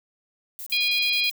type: noise bursts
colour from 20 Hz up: violet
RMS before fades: -36 dBFS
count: 7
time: 0.59-1.312 s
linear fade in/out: 0 ms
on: 74 ms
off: 34 ms
type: harmonic tone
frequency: 817 Hz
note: G#5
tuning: 29 cents flat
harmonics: 3 / 4 / 5 / 6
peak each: -23 / -27 / -26 / -32 dBFS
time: 0.72-1.3 s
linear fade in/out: 5 ms
effects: none